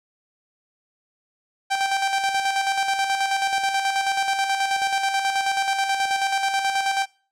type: tone with tremolo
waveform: sawtooth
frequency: 782 Hz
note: G5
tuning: 4 cents flat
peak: -15 dBFS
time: 1.7-7.06 s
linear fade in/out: 20 ms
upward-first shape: square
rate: 9.3 Hz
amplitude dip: 45%
effects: noise-tail reverb RT60 0.4 s tail -23 dB re dry + low-pass 8000 Hz 12 dB/octave